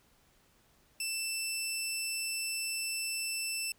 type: tone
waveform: 15% pulse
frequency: 2662 Hz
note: E7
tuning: 16 cents sharp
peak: -26 dBFS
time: 1-3.72 s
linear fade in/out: 2 ms
effects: pink hiss -67 dBFS RMS until 3.78 s